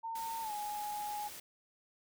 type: tone with pitch glide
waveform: sine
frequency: 909 to 833.6 Hz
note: A#5 to G#5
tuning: -44 to +6 cents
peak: -37 dBFS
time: 0.03-1.29 s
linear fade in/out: 20 ms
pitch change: -150 cents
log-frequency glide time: 0.42-0.52 s
type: noise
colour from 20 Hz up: white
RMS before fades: -48 dBFS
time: 0.15-1.4 s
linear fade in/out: 5 ms
effects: none